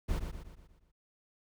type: noise with echo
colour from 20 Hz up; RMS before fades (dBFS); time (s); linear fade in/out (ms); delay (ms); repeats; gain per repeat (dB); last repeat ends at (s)
brown; -31; 0.08-0.2; 20; 120; 6; -6; 0.92
effects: none